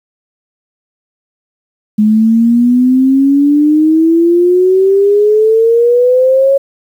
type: exponential sweep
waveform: sine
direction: up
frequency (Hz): 210.3 to 554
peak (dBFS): -5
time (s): 1.98-6.58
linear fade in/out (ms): 10
effects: 7-bit